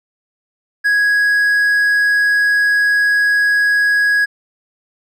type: tone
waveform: triangle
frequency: 1661.2 Hz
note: G#6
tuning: in tune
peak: -9 dBFS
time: 0.84-4.26 s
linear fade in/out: 20 ms
effects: none